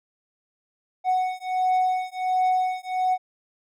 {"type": "beating tone pair", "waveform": "triangle", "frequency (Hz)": [740, 741.4], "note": ["F#5", "F#5"], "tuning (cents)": [0, 3], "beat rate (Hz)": 1.4, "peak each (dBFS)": -22, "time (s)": [1.04, 3.18], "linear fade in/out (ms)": 50, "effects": []}